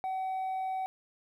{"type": "tone with hard clipping", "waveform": "triangle", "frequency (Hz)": 757, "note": "F#5", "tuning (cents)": 39, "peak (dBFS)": -30, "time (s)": [0.04, 0.86], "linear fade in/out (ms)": 0, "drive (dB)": 1, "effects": []}